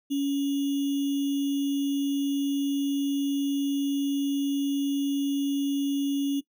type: tone with sample-and-hold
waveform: sine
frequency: 279.8 Hz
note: C#4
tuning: 16 cents sharp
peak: -23 dBFS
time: 0.1-6.41 s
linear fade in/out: 20 ms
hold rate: 3150 Hz
effects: noise-tail reverb RT60 0.1 s tail -18 dB re dry